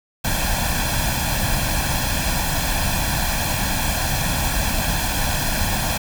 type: noise with comb filter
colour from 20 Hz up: pink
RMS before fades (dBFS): -21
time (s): 0.24-5.98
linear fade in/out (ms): 10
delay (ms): 1.2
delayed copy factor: +0.75
effects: none